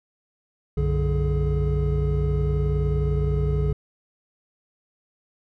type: tone cluster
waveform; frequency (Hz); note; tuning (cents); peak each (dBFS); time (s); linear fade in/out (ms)
triangle; 62.9 / 94 / 146.9 / 421.4; B1 / F#2 / D3 / G#4; +32 / +28 / +1 / +25; -21 / -28 / -22 / -27; 0.77-3.73; 5
effects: none